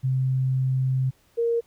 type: tone pair in turn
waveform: sine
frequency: 130.81 / 466.2 Hz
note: C3 / A#4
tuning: 0 / 0 cents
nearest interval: octave + minor seventh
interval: 2200 cents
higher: second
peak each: -20 dBFS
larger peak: neither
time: 0.03-1.11 / 1.37-1.61 s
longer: first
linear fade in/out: 20 ms
effects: pink hiss -62 dBFS RMS until 1.66 s